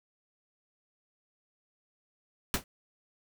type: noise with exponential decay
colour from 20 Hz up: pink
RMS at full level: -23 dBFS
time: 2.54-2.64 s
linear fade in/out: 1 ms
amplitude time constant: 21 ms
effects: none